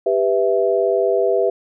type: chord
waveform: sine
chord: E minor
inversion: first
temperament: just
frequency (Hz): 395.6 / 494.4 / 659.3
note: G4 / B4 / E5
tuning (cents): +16 / +2 / 0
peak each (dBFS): -18 / -19 / -19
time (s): 0.06-1.5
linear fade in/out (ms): 5
effects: none